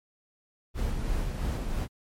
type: noise with tremolo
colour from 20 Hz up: brown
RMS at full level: -28 dBFS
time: 0.74-1.88 s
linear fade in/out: 50 ms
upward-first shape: sine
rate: 3 Hz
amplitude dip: 35%
effects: MP3 64 kbps